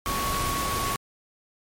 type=tone in noise; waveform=sine; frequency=1114 Hz; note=C#6; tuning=8 cents sharp; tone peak=-28 dBFS; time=0.06-0.96 s; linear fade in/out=0 ms; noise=pink; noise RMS=-29 dBFS; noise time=0.06-0.96 s; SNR=-2 dB; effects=MP3 64 kbps